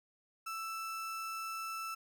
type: tone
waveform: 35% pulse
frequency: 1323 Hz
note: E6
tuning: 6 cents sharp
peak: -37 dBFS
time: 0.46-1.95 s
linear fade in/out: 10 ms
effects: none